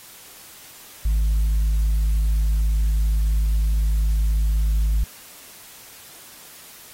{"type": "tone with tanh clipping", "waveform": "triangle", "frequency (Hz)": 52.8, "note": "G#1", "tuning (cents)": 29, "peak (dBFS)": -17, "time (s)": [1.05, 5.04], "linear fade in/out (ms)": 5, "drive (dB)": 7, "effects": ["white hiss -44 dBFS RMS until 6.93 s", "AAC 48 kbps"]}